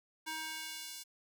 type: tone with high-pass filter sweep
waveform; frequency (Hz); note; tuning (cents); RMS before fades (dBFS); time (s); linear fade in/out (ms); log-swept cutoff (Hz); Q
square; 316; D#4; +27; -43; 0.26-1.04; 20; 970 to 5000; 0.77
effects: none